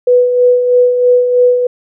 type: tone with tremolo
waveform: sine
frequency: 493.9 Hz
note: B4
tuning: in tune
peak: -4 dBFS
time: 0.07-1.67 s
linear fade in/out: 5 ms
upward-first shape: sine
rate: 3.1 Hz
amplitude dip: 50%
effects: none